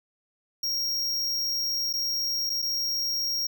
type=tone with dropouts; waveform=square; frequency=5588 Hz; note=F8; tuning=in tune; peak=-26 dBFS; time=0.63-3.47 s; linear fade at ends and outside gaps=5 ms; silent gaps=1.929-1.936 / 2.496-2.5 / 2.62-2.624 s; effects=none